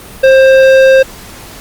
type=tone with tanh clipping; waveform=sine; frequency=530 Hz; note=C5; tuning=22 cents sharp; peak=-4 dBFS; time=0.23-1.03 s; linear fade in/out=10 ms; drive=14 dB; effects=pink hiss -31 dBFS RMS until 1.6 s + Opus 32 kbps